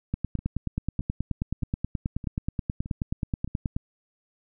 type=two click trains; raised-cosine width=5 ms; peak=-14 / -24 dBFS; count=35 / 6; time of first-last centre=0.14-3.765 / 0.39-3.476 s; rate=9.38 / 1.62 Hz; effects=none